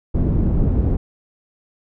pink low-pass noise, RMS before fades -17 dBFS, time 0.14-0.97 s, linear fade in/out 10 ms, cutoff 240 Hz, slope 12 dB/octave, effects none

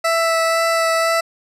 20% pulse tone with vibrato, 659.3 Hz, E5, in tune, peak -10 dBFS, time 0.04-1.21 s, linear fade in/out 10 ms, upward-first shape sine, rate 2 Hz, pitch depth 10 cents each way, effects low-pass 11000 Hz 12 dB/octave

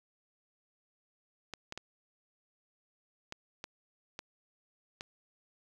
clicks, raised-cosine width 0.2 ms, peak -23 dBFS, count 7, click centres 1.537 / 1.724 / 1.776 / 3.324 / 3.641 / 4.191 / 5.009 s, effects 10-bit

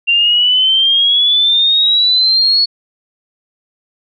sine exponential sweep, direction up, 2761 to 4402 Hz, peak -8 dBFS, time 0.07-2.66 s, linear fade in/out 20 ms, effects none

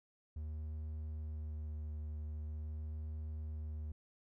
triangle tone with vibrato, 76.6 Hz, D#2, 27 cents flat, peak -38 dBFS, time 0.36-3.92 s, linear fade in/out 5 ms, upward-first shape sine, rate 0.44 Hz, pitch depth 15 cents each way, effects none

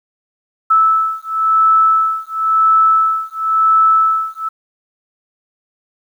sine beating tone pair, 1310 / 1310.96 Hz, E6 / E6, -11 / -10 cents, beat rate 0.96 Hz, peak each -13 dBFS, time 0.7-4.49 s, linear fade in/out 10 ms, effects 8-bit

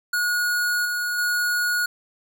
square tone with level steps, 1449 Hz, F#6, 37 cents flat, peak -21 / -24 / -21 dBFS, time 0.13-1.86 s, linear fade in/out 5 ms, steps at 0.85 / 1.18 s, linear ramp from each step 5 ms, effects none

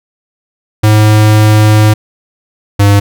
square tone pair in turn, 107.1 / 101.09 Hz, A2 / G#2, -46 / -46 cents, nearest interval minor second, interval 100 cents, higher first, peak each -4 dBFS, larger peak neither, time 0.83-1.94 / 2.79-3 s, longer first, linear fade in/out 10 ms, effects none

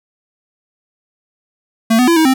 square tone with pitch steps, 224.9 / 250.1 / 337.4 / 318.7 / 262.4 Hz, A3 / B3 / E4 / D#4 / C4, +38 / +22 / +40 / +42 / +5 cents, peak -9 dBFS, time 1.9-2.34 s, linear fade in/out 10 ms, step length 88 ms, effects none

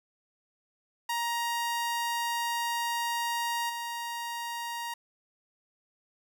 sawtooth tone with level steps, 940 Hz, A#5, 14 cents sharp, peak -25 / -30 dBFS, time 1.09-4.94 s, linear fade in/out 5 ms, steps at 3.69 s, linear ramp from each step 10 ms, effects none

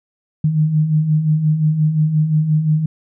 sine beating tone pair, 150 / 155.7 Hz, D3 / D#3, +37 / +2 cents, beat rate 5.7 Hz, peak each -21 / -13 dBFS, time 0.44-2.86 s, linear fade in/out 5 ms, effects none

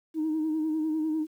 sine tone with vibrato, 312.9 Hz, D#4, 10 cents sharp, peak -24 dBFS, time 0.14-1.27 s, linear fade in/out 50 ms, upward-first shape sine, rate 10 Hz, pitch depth 41 cents each way, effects tanh soft clip ceiling -22 dBFS + 10-bit

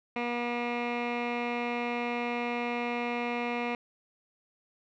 15% pulse tone with low-pass filter, 240 Hz, B3, 49 cents flat, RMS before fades -32 dBFS, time 0.16-3.75 s, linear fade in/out 2 ms, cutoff 2400 Hz, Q 2.4, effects none

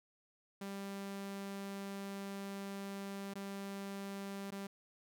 sawtooth tone with dropouts, 197.5 Hz, G3, 13 cents sharp, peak -38 dBFS, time 0.61-4.67 s, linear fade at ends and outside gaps 5 ms, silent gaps 3.338-3.354 / 4.507-4.52 s, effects none

